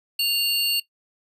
square tone pair together, 2794 / 4435 Hz, F7 / C#8, 0 / 0 cents, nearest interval minor sixth, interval 800 cents, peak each -23 dBFS, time 0.19-0.8 s, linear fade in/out 5 ms, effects noise-tail reverb RT60 0.1 s tail -18 dB re dry + resampled to 32000 Hz

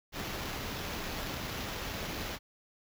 pink noise with sample-and-hold, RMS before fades -38 dBFS, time 0.12-2.39 s, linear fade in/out 50 ms, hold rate 8820 Hz, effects none

